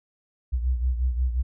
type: beating tone pair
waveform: sine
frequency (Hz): 61.74 / 67.34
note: B1 / C#2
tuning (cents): 0 / -50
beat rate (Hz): 5.6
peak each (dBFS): -22 / -29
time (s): 0.52-1.43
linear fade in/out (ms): 20
effects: none